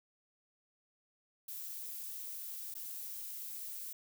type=noise with dropouts; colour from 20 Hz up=violet; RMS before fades=-44 dBFS; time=1.48-3.93 s; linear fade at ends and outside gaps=5 ms; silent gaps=2.741-2.751 s; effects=none